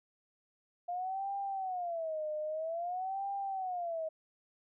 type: tone with vibrato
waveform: sine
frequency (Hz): 696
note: F5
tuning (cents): -6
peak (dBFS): -34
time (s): 0.88-4.09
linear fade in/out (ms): 10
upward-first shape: sine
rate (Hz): 0.51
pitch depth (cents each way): 230
effects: none